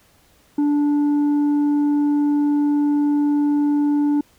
sine tone with tanh clipping, 291.8 Hz, D4, 11 cents flat, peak -16 dBFS, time 0.58-4.21 s, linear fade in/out 5 ms, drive 4 dB, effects pink hiss -56 dBFS RMS until 4.38 s

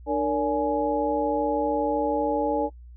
sine tone cluster, 299.4 / 461.4 / 574 / 838 Hz, D4 / A#4 / D5 / G#5, +33 / -18 / -40 / +15 cents, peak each -27 dBFS, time 0.06-2.7 s, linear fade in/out 50 ms, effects noise-tail reverb RT60 0.1 s tail -21 dB re dry + added 60 Hz sine -42 dBFS peak until 2.96 s

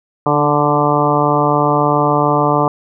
harmonic tone with a mistuned harmonic, 146.83 Hz, D3, in tune, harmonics 1 / 2 / 3 / 4 / 5 / 6 / 7 / 8, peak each -19 / -19 / -19 / -19 / -19 / -19 / -19 / -19 dBFS, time 0.26-2.68 s, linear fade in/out 2 ms, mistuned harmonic 2, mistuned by +18 cents, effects none

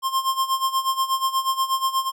square tone with tremolo, 1060 Hz, C6, 22 cents sharp, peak -18 dBFS, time 0.02-2.12 s, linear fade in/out 50 ms, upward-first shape sine, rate 8.3 Hz, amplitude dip 80%, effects none

